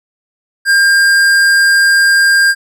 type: tone with hard clipping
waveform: sine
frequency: 1603 Hz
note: G6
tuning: 38 cents sharp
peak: -8 dBFS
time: 0.65-2.55 s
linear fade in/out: 50 ms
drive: 14 dB
effects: none